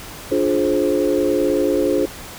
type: chord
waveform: sine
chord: D half-diminished seventh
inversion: none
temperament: just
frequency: 293.7 / 352.4 / 422.9 / 528.6 Hz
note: D4 / F4 / Ab4 / C5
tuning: 0 / +16 / +31 / +18 cents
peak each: -20 dBFS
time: 0.31-2.06 s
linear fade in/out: 10 ms
effects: tanh soft clip ceiling -6 dBFS + pink hiss -35 dBFS RMS until 2.38 s